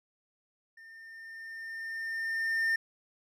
triangle tone with level ramp, 1809 Hz, A6, 48 cents sharp, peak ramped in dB -48 to -23 dBFS, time 0.77-2.76 s, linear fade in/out 5 ms, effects none

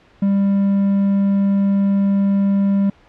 triangle tone, 198.1 Hz, G3, 18 cents sharp, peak -11 dBFS, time 0.22-2.9 s, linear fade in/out 5 ms, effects pink hiss -51 dBFS RMS until 3.08 s + low-pass 3000 Hz 12 dB/octave

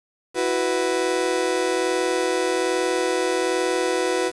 35% pulse chord, E suspended second, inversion none, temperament just, 329.6 / 370.8 / 494.4 Hz, E4 / F#4 / B4, 0 / +4 / +2 cents, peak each -26 / -22 / -22 dBFS, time 0.34-4.32 s, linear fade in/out 50 ms, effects resampled to 22050 Hz + 7-bit

